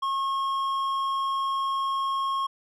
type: tone with hard clipping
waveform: sine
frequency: 1085 Hz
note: C#6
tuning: 37 cents flat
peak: -26 dBFS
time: 0.02-2.47 s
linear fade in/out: 10 ms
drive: 6 dB
effects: none